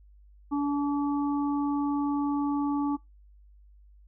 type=harmonic tone; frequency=286.9 Hz; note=D4; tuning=40 cents flat; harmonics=1 / 3 / 4; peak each=-25 / -35 / -37 dBFS; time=0.51-2.97 s; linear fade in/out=20 ms; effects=noise-tail reverb RT60 0.2 s tail -25 dB re dry + added 50 Hz sine -52 dBFS peak until 4.07 s